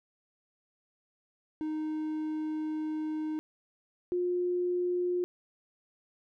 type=tone pair in turn; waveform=triangle / sine; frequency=310 / 356.5 Hz; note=D#4 / F4; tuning=-6 / +36 cents; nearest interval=major second; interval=242 cents; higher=second; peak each=-29 / -27 dBFS; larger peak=second; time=1.61-3.39 / 4.12-5.24 s; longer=first; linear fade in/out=0 ms; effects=none